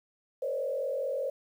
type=tone with frequency modulation; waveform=sine; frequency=544 Hz; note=C#5; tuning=33 cents flat; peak=-29 dBFS; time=0.42-1.3 s; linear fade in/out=5 ms; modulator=44.7 Hz; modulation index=1.2; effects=10-bit